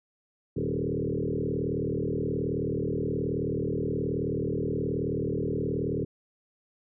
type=tone with frequency modulation; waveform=sine; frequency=277.8 Hz; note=C#4; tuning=4 cents sharp; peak=-26 dBFS; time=0.56-6.05 s; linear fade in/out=10 ms; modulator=38.8 Hz; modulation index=4.7; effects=none